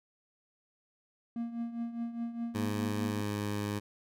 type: tone with tremolo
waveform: triangle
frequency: 233.5 Hz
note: A#3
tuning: 3 cents sharp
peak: -29 dBFS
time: 1.36-3.21 s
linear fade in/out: 2 ms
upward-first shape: triangle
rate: 4.9 Hz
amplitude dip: 75%
type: tone with pitch glide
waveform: 15% pulse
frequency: 103.83 to 103.17 Hz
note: G#2 to G#2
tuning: 0 to -11 cents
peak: -26 dBFS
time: 2.54-3.8 s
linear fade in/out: 20 ms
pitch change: -11 cents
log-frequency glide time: 2.8-3.61 s
effects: none